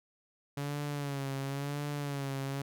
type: tone with vibrato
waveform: sawtooth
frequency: 141 Hz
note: C#3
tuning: 30 cents sharp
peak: -30 dBFS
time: 0.57-2.62 s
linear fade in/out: 5 ms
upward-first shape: sine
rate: 0.96 Hz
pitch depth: 59 cents each way
effects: none